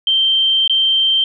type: tone with dropouts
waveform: sine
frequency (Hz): 3136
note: G7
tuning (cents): 0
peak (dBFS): -11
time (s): 0.07-1.24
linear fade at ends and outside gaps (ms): 2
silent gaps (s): 0.677-0.696
effects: none